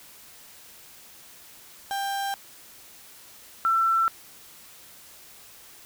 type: tone pair in turn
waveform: 35% pulse / sine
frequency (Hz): 792 / 1340.9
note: G5 / E6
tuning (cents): +18 / +29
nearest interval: major sixth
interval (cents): 911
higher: second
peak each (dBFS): -25 / -19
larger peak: second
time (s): 1.91-2.34 / 3.65-4.08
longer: neither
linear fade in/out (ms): 0
effects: white hiss -49 dBFS RMS until 5.85 s